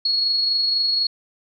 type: tone with amplitude modulation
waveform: sine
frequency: 4332 Hz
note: C#8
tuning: 41 cents flat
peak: -16 dBFS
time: 0.05-1.07 s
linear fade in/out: 5 ms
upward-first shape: sine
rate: 24 Hz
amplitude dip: 30%
effects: none